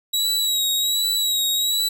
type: tone with vibrato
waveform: sawtooth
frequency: 3861 Hz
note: B7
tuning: 40 cents flat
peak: -16 dBFS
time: 0.13-1.89 s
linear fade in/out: 10 ms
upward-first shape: sine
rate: 1.3 Hz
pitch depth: 40 cents each way
effects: none